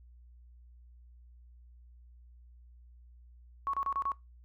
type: tone bursts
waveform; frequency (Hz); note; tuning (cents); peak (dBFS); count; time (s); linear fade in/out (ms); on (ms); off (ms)
sine; 1108.7; C#6; 0; -29; 5; 3.67-4.118; 0; 64; 32
effects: noise-tail reverb RT60 0.2 s tail -21 dB re dry + added 60 Hz sine -53 dBFS peak until 4.44 s